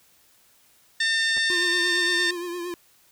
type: harmonic tone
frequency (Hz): 903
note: A5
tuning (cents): +45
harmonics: 2 / 3 / 4 / 5 / 6 / 7 / 8 / 9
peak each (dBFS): -22 / -37 / -27 / -32 / -33 / -43 / -44 / -37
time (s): 1-2.31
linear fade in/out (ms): 5
type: clicks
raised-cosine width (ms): 1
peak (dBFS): -27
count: 2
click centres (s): 1.368 / 1.379
type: tone with vibrato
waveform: square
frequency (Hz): 349.8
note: F4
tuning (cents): +3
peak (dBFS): -30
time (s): 1.5-2.74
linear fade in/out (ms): 0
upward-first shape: triangle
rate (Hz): 8.7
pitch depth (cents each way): 53
effects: white hiss -59 dBFS RMS until 3.11 s